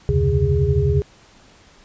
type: tone cluster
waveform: sine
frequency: 73.8 / 88.4 / 130.3 / 141.7 / 409.3 Hz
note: D2 / F2 / C3 / C#3 / G#4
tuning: +9 / +22 / -7 / +38 / -25 cents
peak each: -21 dBFS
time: 0.09-1.02 s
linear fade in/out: 0 ms
effects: pink hiss -50 dBFS RMS until 1.84 s + resampled to 16000 Hz